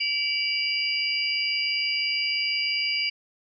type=tone cluster; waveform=sine; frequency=2308 / 2797 / 2943 / 4809 Hz; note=D7 / F7 / F#7 / D8; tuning=-31 / +2 / -10 / +40 cents; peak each=-27 / -32 / -34 / -27 dBFS; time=0-3.1 s; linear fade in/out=10 ms; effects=none